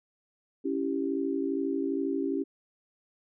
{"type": "chord", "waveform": "sine", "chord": "C# diminished", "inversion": "none", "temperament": "equal", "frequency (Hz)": [277.2, 329.6, 392], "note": ["C#4", "E4", "G4"], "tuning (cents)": [0, 0, 0], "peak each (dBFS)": [-30, -33, -32], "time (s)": [0.64, 2.44], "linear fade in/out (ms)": 20, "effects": []}